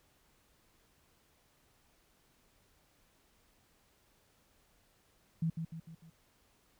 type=tone with echo; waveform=sine; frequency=163.2 Hz; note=E3; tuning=17 cents flat; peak=-29 dBFS; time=5.42-5.5 s; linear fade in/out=5 ms; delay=150 ms; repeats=4; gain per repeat=-6 dB; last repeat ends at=6.1 s; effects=pink hiss -70 dBFS RMS until 6.79 s